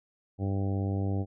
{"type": "harmonic tone", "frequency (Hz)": 98, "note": "G2", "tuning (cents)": 0, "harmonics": [1, 2, 3, 4, 5, 6, 7, 8], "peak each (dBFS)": [-28, -35, -36, -41, -43, -46, -46, -46], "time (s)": [0.38, 1.26], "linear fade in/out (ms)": 50, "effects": []}